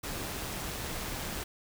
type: noise with amplitude modulation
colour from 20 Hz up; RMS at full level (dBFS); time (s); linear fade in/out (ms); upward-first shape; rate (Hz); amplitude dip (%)
pink; -36; 0.03-1.44; 10; sine; 146; 25
effects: none